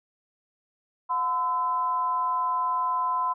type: tone with amplitude modulation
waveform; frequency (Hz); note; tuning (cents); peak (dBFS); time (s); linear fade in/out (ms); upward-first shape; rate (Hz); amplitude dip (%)
sine; 1018; C6; -48; -20; 1.09-3.34; 20; sine; 298; 65
effects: none